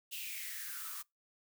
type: noise with high-pass filter sweep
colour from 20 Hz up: blue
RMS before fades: -43 dBFS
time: 0.11-1.03 s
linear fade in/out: 20 ms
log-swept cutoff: 2900 to 1100 Hz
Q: 6.9
effects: noise-tail reverb RT60 0.2 s tail -25 dB re dry